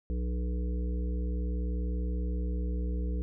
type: harmonic tone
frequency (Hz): 60.5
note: B1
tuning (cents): -35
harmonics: 1 / 3 / 5 / 7 / 8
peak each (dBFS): -29 / -39 / -43 / -46 / -47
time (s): 0.1-3.22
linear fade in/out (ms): 0
effects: none